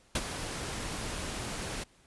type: noise with ADSR envelope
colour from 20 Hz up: pink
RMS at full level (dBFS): -27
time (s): 0.15-1.84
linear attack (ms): 4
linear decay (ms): 43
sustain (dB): -10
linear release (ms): 10
effects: pink hiss -63 dBFS RMS until 2.06 s + resampled to 24000 Hz